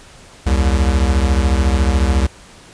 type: beating tone pair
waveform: square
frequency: 65.41 / 79.41 Hz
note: C2 / D#2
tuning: 0 / +36 cents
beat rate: 14 Hz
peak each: -14 / -18 dBFS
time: 0.46-2.27 s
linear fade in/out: 10 ms
effects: pink hiss -42 dBFS RMS until 2.73 s + resampled to 22050 Hz